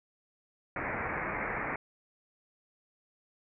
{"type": "low-pass noise", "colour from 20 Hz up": "white", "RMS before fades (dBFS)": -35, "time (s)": [0.76, 1.76], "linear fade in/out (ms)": 2, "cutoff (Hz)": 2300, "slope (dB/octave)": 96, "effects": []}